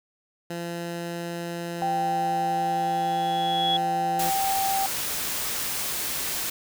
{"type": "tone", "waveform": "15% pulse", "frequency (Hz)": 171.1, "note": "F3", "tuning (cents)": -35, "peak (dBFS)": -24, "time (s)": [0.5, 4.3], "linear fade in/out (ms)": 5}
{"type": "tone with pitch glide", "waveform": "sine", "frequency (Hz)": [784, 778.6], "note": ["G5", "G5"], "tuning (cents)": [0, -12], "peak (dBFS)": -23, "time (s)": [1.82, 4.86], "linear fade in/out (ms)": 0, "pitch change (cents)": -12, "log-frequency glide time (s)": [3.16, 3.78]}
{"type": "tone with exponential growth", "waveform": "sine", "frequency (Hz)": 3359, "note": "G#7", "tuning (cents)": 19, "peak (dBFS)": -21, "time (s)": [2.52, 3.77], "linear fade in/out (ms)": 5, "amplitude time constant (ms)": 270}
{"type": "noise", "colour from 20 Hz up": "white", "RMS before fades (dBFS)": -29, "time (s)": [4.19, 6.5], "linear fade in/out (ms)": 5}
{"effects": []}